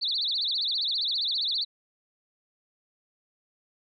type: tone with vibrato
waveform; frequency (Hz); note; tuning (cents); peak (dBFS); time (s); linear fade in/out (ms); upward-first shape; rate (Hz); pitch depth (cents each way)
sine; 3992; B7; +18; -25; 0.01-1.65; 20; triangle; 15; 290
effects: none